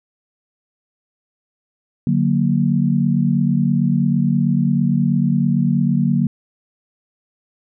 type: chord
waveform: sine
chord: D augmented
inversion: none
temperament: equal with one note detuned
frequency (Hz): 146.83 / 183.93 / 233.1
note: D3 / F#3 / A#3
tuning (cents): 0 / -10 / 0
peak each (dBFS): -18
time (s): 2.07-6.27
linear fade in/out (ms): 2
effects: none